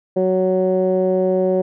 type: tone with low-pass filter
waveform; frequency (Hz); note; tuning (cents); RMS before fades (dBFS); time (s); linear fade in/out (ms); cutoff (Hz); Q
15% pulse; 185.9; F#3; +8; -17; 0.16-1.62; 10; 500; 3.3
effects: none